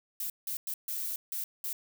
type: noise bursts at uneven times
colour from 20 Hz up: violet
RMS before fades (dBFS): -35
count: 6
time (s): 0.2-0.3 / 0.47-0.57 / 0.67-0.74 / 0.88-1.16 / 1.32-1.44 / 1.64-1.73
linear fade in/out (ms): 2
effects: none